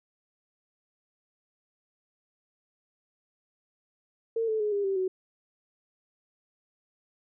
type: tone with pitch steps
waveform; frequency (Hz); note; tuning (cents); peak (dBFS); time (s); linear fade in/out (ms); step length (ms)
sine; 454.8 / 437.3 / 420.4 / 404.2 / 388.7 / 373.7; A#4 / A4 / G#4 / G#4 / G4 / F#4; -43 / -11 / +21 / -47 / -15 / +17; -25; 4.36-5.08; 5; 120
effects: none